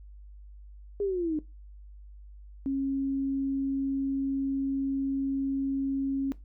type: linear sweep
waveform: sine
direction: down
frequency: 412 to 296.7 Hz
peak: -26 dBFS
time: 1-1.39 s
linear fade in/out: 2 ms
type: tone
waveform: sine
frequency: 272.2 Hz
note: C#4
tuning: 31 cents flat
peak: -26 dBFS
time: 2.66-6.32 s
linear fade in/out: 0 ms
effects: noise-tail reverb RT60 0.2 s tail -18 dB re dry + added 50 Hz sine -45 dBFS peak until 6.44 s